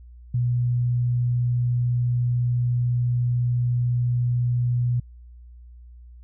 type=tone; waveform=sine; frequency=122 Hz; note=B2; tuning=21 cents flat; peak=-19 dBFS; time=0.34-5 s; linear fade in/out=5 ms; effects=added 60 Hz sine -42 dBFS peak until 6.23 s